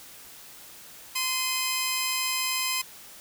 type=tone pair together; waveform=10% pulse; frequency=1034 / 2515 Hz; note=C6 / D#7; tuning=-21 / +18 cents; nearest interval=octave + minor third; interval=1539 cents; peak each=-20 dBFS; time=1.15-2.82 s; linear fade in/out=10 ms; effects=white hiss -47 dBFS RMS until 3.2 s